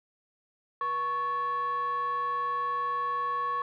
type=tone with frequency modulation; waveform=sine; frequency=1108.7 Hz; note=C#6; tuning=in tune; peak=-26 dBFS; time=0.81-3.62 s; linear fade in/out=2 ms; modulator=624 Hz; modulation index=0.39; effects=tanh soft clip ceiling -24 dBFS